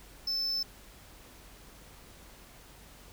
triangle tone, 5274 Hz, E8, in tune, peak -28 dBFS, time 0.27-0.63 s, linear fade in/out 5 ms, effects added 47 Hz sine -57 dBFS peak until 3.12 s + pink hiss -54 dBFS RMS until 3.12 s

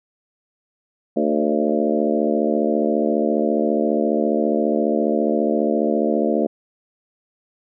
harmonic tone with a mistuned harmonic, 74.7 Hz, D2, 30 cents sharp, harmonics 3 / 4 / 5 / 6 / 7 / 8 / 9, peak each -22 / -23 / -24 / -25 / -25 / -26 / -27 dBFS, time 1.16-6.47 s, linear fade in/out 10 ms, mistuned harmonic 7, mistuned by +31 cents, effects none

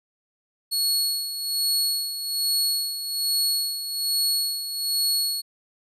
sawtooth tone with tremolo, 4350 Hz, C#8, 33 cents flat, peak -17 dBFS, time 0.71-5.42 s, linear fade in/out 20 ms, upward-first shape sine, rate 1.2 Hz, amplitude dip 65%, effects resampled to 32000 Hz

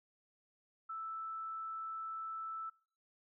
sine tone, 1318.5 Hz, E6, in tune, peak -40 dBFS, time 0.89-2.7 s, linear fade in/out 10 ms, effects noise-tail reverb RT60 0.5 s tail -26 dB re dry

